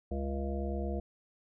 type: harmonic tone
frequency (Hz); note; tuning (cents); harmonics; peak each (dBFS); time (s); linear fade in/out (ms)
68.7; C#2; -15; 1 / 3 / 5 / 7 / 9 / 10; -34 / -39 / -41 / -42 / -44 / -44; 0.11-1; 5
effects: none